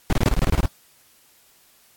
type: noise bursts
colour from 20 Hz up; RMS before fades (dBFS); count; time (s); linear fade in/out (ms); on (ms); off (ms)
brown; -17; 11; 0.1-0.657; 0; 27; 26
effects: white hiss -56 dBFS RMS until 1.96 s + AAC 64 kbps